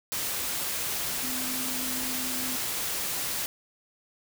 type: tone in noise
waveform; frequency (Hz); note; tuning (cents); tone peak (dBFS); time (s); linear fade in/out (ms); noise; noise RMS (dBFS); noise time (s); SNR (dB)
sine; 255.3; C4; -42; -37; 1.23-2.56; 0; white; -31; 0.12-3.46; -9
effects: none